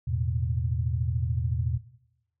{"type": "chord", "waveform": "sine", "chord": "E suspended fourth", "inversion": "none", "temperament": "just", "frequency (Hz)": [82.41, 109.88, 123.61], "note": ["E2", "A2", "B2"], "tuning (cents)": [0, -2, 2], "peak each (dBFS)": -29, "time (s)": [0.07, 1.78], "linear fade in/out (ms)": 10, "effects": ["noise-tail reverb RT60 0.9 s tail -18 dB re dry"]}